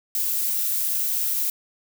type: noise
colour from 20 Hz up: violet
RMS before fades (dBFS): -24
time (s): 0.15-1.5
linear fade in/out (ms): 2
effects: none